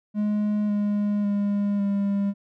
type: tone with pitch steps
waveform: triangle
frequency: 209.3 / 206.2 / 203.1 / 200.1 Hz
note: G#3 / G#3 / G#3 / G3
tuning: +14 / -12 / -38 / +36 cents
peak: -19 dBFS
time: 0.14-2.34 s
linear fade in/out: 50 ms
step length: 550 ms
effects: none